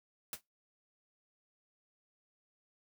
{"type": "noise with exponential decay", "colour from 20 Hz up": "white", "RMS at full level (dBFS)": -36, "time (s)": [0.33, 0.41], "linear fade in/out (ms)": 1, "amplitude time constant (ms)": 17, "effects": ["noise-tail reverb RT60 0.2 s tail -23 dB re dry"]}